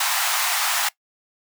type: high-pass noise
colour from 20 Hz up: pink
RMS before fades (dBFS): -22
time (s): 0-0.89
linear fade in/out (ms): 5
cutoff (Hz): 750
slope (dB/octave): 48
effects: noise-tail reverb RT60 0.1 s tail -20 dB re dry